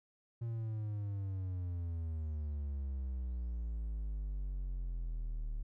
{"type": "exponential sweep", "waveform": "triangle", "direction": "down", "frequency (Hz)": [117.5, 36.71], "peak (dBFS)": -34, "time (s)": [0.41, 5.63], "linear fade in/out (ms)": 10, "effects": []}